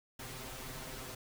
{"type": "noise with comb filter", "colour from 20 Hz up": "pink", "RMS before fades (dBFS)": -45, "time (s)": [0.19, 1.15], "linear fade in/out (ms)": 5, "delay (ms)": 7.7, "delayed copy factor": 0.8, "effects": []}